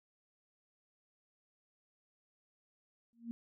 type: tone with exponential growth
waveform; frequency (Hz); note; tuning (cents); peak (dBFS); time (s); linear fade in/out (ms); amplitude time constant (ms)
sine; 233.1; A#3; 0; -35; 3.13-3.31; 0; 39
effects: none